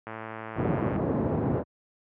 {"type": "click train", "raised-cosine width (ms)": 0.5, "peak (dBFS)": -21, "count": 100, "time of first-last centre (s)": [0.07, 0.962], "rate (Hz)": 111}
{"type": "band-pass noise", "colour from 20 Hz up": "pink", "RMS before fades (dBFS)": -27, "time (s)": [0.55, 1.64], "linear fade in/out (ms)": 50, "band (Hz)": [110, 580], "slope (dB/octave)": 12}
{"effects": ["high-pass 60 Hz 12 dB/octave", "low-pass 2000 Hz 12 dB/octave"]}